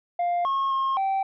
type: tone with pitch steps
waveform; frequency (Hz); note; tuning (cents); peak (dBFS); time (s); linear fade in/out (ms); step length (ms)
sine; 700 / 1086 / 1074 / 776; F5 / C#6 / C6 / G5; +4 / -36 / +45 / -18; -19; 0.19-1.23; 5; 260
effects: tanh soft clip ceiling -21 dBFS